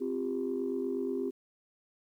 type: chord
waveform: sine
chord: C suspended fourth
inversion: none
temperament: equal with one note detuned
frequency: 261.6 / 349.2 / 397.7 Hz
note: C4 / F4 / G4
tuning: 0 / 0 / +25 cents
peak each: -34 / -36 / -33 dBFS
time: 0-1.31 s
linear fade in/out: 20 ms
effects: tanh soft clip ceiling -23 dBFS + 11-bit